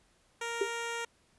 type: tone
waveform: 10% pulse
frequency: 466.2 Hz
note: A#4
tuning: in tune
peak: -26 dBFS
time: 0.41-1.05 s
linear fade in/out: 5 ms
type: tone with exponential decay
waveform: sine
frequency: 401.2 Hz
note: G4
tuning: 40 cents sharp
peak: -23 dBFS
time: 0.61-0.72 s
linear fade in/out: 5 ms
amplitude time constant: 22 ms
effects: pink hiss -68 dBFS RMS until 1.38 s + resampled to 24000 Hz